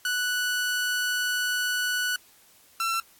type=tone pair in turn; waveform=sawtooth; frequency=1480 / 1346.6 Hz; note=F#6 / E6; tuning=0 / +36 cents; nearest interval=major second; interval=164 cents; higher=first; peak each=-21 dBFS; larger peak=neither; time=0.05-2.16 / 2.8-3 s; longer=first; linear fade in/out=2 ms; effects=white hiss -57 dBFS RMS until 3.19 s + AAC 64 kbps